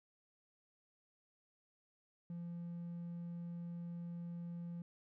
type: tone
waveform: triangle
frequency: 171.8 Hz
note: F3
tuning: 28 cents flat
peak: -40 dBFS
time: 2.3-4.82 s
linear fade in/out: 2 ms
effects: tanh soft clip ceiling -36 dBFS